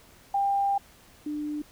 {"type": "tone pair in turn", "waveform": "sine", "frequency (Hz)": [796, 298.2], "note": ["G5", "D4"], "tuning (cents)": [26, 27], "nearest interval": "octave + perfect fourth", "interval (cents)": 1699, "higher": "first", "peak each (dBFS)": [-22, -29], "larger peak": "first", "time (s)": [[0.34, 0.78], [1.26, 1.62]], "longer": "first", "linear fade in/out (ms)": 5, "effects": ["pink hiss -55 dBFS RMS until 1.71 s"]}